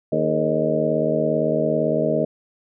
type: harmonic tone with a mistuned harmonic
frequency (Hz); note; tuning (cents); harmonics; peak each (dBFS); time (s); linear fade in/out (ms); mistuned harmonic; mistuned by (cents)
77.78; D#2; 0; 2 / 3 / 4 / 5 / 6 / 7 / 8; -27 / -26 / -27 / -27 / -26 / -26 / -22; 0.12-2.25; 5; 5; +120
effects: none